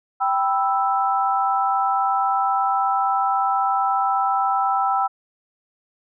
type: chord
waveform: sine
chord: E minor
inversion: first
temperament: equal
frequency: 784 / 987.8 / 1318.5 Hz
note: G5 / B5 / E6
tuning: 0 / 0 / 0 cents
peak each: -20 / -25 / -22 dBFS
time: 0.2-5.08 s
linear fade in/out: 20 ms
effects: none